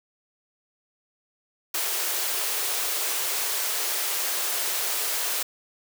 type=high-pass noise; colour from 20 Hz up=white; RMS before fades=-27 dBFS; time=1.74-5.43 s; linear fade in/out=5 ms; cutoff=350 Hz; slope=48 dB/octave; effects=none